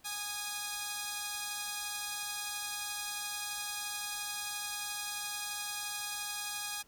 5% pulse tone pair together, 826.5 / 1234 Hz, G#5 / D#6, -9 / -15 cents, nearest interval perfect fifth, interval 694 cents, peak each -26 / -30 dBFS, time 0.04-6.83 s, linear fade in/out 20 ms, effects pink hiss -65 dBFS RMS until 6.87 s

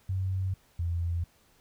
sine tone pair in turn, 94.4 / 85.26 Hz, F#2 / F2, +35 / -41 cents, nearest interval major second, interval 176 cents, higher first, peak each -27 dBFS, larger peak neither, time 0.09-0.54 / 0.79-1.24 s, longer neither, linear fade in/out 5 ms, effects pink hiss -64 dBFS RMS until 1.6 s

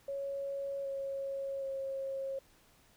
sine tone with pitch steps, 554.4 / 547.4 / 540.5 Hz, C#5 / C#5 / C#5, 0 / -22 / -44 cents, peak -35 dBFS, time 0.08-2.39 s, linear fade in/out 5 ms, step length 770 ms, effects pink hiss -65 dBFS RMS until 2.96 s

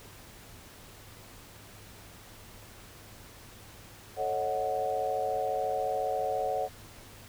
sine chord, D# half-diminished seventh, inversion second, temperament equal with one note detuned, 440 / 548 / 622.3 / 740 Hz, A4 / C#5 / D#5 / F#5, 0 / -20 / 0 / 0 cents, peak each -36 / -33 / -36 / -31 dBFS, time 4.16-6.69 s, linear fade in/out 50 ms, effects added 103 Hz sine -56 dBFS peak until 7.28 s + pink hiss -51 dBFS RMS until 7.28 s

